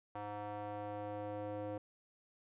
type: tone with band-pass filter sweep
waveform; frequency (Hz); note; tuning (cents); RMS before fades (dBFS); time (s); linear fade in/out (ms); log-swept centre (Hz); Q
square; 103.83; G#2; 0; -43; 0.15-1.78; 5; 820 to 500; 2
effects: resampled to 8000 Hz